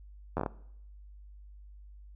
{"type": "slowing click train", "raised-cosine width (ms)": 1, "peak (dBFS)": -17, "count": 6, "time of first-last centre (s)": [0.37, 0.462], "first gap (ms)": 11, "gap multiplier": 1.26, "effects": ["noise-tail reverb RT60 0.7 s tail -20 dB re dry", "added 50 Hz sine -48 dBFS peak until 2.15 s"]}